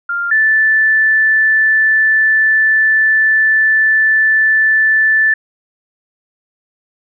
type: tone pair in turn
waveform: sine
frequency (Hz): 1396.9 / 1756.4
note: F6 / A6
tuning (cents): 0 / -4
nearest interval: major third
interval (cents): 396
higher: second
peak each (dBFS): -15 / -8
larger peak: second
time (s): 0.09-0.31 / 0.31-5.34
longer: second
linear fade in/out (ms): 5
effects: none